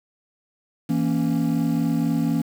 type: chord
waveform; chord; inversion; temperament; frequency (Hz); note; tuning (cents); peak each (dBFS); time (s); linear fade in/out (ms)
triangle; A# diminished; second; equal; 164.81 / 233.1 / 277.2; E3 / A#3 / C#4; 0 / 0 / 0; -21; 0.89-2.42; 10
effects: tanh soft clip ceiling -11 dBFS + 7-bit